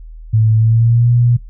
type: tone with pitch glide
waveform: sine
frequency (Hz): 110.2 to 120.17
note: A2 to B2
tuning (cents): +3 to -47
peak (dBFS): -8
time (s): 0.33-1.37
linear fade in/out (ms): 10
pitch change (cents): +150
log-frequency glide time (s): 0.56-1.1
effects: noise-tail reverb RT60 0.2 s tail -21 dB re dry + added 40 Hz sine -30 dBFS peak until 1.49 s